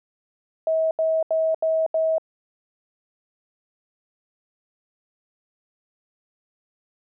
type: tone bursts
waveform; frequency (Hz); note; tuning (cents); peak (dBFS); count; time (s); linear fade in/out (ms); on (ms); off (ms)
sine; 642; E5; -46; -18; 5; 0.67-2.182; 2; 240; 78
effects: none